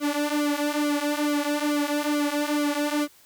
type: tone with flanger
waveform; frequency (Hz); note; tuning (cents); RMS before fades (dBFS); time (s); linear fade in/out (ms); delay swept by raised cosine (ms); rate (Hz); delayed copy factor
sawtooth; 293.7; D4; 0; -25; 0-3.08; 50; 1.1 to 4.4; 2.3; -0.8
effects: white hiss -55 dBFS RMS until 3.25 s